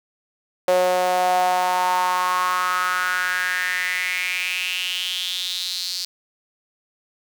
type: tone with high-pass filter sweep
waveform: sawtooth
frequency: 181.8 Hz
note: F#3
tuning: 30 cents flat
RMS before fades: -22 dBFS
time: 0.68-6.05 s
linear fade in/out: 0 ms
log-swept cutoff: 550 to 4600 Hz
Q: 5.7
effects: none